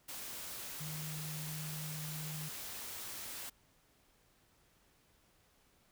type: tone in noise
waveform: sine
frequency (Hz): 153.8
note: D#3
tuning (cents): -20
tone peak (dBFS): -42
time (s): 0.8-2.49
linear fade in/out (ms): 10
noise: white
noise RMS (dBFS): -45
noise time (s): 0.08-3.5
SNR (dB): 0
effects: pink hiss -70 dBFS RMS until 5.91 s